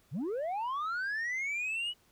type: linear sweep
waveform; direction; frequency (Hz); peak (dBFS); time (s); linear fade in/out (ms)
sine; up; 107.2 to 2960; -29; 0.11-1.94; 50
effects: tanh soft clip ceiling -31 dBFS + pink hiss -67 dBFS RMS until 2.11 s